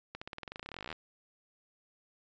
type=accelerating click train; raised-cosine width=0.3 ms; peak=-25 dBFS; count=26; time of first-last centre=0.15-0.927 s; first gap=65 ms; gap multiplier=0.93; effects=resampled to 16000 Hz